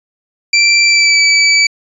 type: tone with pitch glide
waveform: 25% pulse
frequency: 2349 to 2302 Hz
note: D7 to D7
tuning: 0 to -35 cents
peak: -3 dBFS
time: 0.53-1.67 s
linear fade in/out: 5 ms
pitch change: -35 cents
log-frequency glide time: 0.83-1.2 s
effects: resampled to 22050 Hz